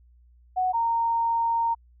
sine tone pair in turn, 740 / 923.8 Hz, F#5 / A#5, 0 / -16 cents, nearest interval major third, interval 384 cents, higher second, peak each -21 dBFS, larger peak neither, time 0.56-0.73 / 0.73-1.75 s, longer second, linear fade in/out 20 ms, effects added 60 Hz sine -53 dBFS peak until 2 s

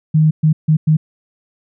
sine tone bursts at uneven times, 155.7 Hz, D#3, 2 cents sharp, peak -8 dBFS, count 4, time 0.14-0.31 / 0.43-0.53 / 0.68-0.77 / 0.87-0.97 s, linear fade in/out 10 ms, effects none

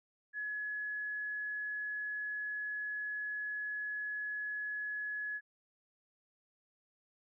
sine tone, 1694 Hz, G#6, 34 cents sharp, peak -36 dBFS, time 0.33-5.41 s, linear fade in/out 50 ms, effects none

